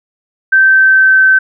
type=tone with pitch glide; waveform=sine; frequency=1553 to 1539.6 Hz; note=G6 to G6; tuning=-17 to -32 cents; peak=-4 dBFS; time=0.52-1.39 s; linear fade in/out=10 ms; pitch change=-15 cents; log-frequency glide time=0.65-1.23 s; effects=none